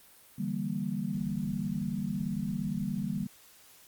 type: chord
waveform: sine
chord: E half-diminished seventh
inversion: third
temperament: equal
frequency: 146.83 / 164.81 / 196 / 233.1 Hz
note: D3 / E3 / G3 / Bb3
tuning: 0 / 0 / 0 / 0 cents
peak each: -38 / -38 / -33 / -36 dBFS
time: 0.38-3.27 s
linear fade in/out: 10 ms
effects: white hiss -57 dBFS RMS until 3.87 s + Opus 32 kbps